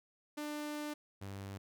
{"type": "tone pair in turn", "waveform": "sawtooth", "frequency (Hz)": [297.8, 98.35], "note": ["D4", "G2"], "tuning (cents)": [24, 6], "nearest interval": "octave + perfect fifth", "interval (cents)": 1918, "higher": "first", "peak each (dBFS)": [-35, -39], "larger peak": "first", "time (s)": [[0.37, 0.94], [1.21, 1.58]], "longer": "first", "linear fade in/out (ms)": 10, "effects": []}